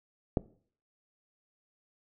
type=click; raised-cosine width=2 ms; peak=-12 dBFS; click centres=0.372 s; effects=noise-tail reverb RT60 0.5 s tail -20 dB re dry